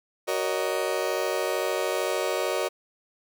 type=chord; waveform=35% pulse; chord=D# minor seventh; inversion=first; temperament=just; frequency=373.4 / 466.7 / 560 / 622.3 Hz; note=F#4 / A#4 / C#5 / D#5; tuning=+16 / +2 / +18 / 0 cents; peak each=-29 dBFS; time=0.27-2.69 s; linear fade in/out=20 ms; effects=none